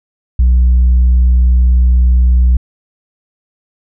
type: tone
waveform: sine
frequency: 61.74 Hz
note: B1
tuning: in tune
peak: -3 dBFS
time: 0.39-2.57 s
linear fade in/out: 5 ms
effects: tanh soft clip ceiling -4 dBFS